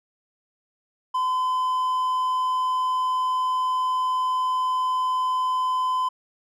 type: tone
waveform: triangle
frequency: 1019 Hz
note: C6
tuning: 46 cents flat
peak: -19 dBFS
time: 1.14-6.09 s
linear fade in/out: 10 ms
effects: none